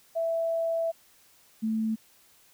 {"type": "tone pair in turn", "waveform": "sine", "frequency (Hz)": [661, 220.6], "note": ["E5", "A3"], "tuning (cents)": [5, 5], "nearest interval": "octave + perfect fifth", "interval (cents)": 1900, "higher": "first", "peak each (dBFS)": -25, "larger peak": "neither", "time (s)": [[0.15, 0.92], [1.62, 1.96]], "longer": "first", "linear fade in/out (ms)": 20, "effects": ["white hiss -60 dBFS RMS until 2.53 s"]}